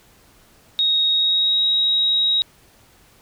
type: tone with pitch glide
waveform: sine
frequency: 3759 to 3807 Hz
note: A#7 to A#7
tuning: +14 to +36 cents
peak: -15 dBFS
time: 0.79-2.42 s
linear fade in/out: 0 ms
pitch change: +22 cents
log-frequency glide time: 1.1-1.64 s
effects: pink hiss -53 dBFS RMS until 3.21 s